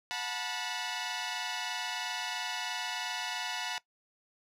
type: tone cluster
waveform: 10% pulse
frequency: 727 / 878 / 977 Hz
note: F#5 / A5 / B5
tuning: -31 / -4 / -19 cents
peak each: -30 dBFS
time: 0.11-3.78 s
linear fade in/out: 0 ms
effects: noise-tail reverb RT60 0.1 s tail -19 dB re dry + low-pass 8000 Hz 12 dB/octave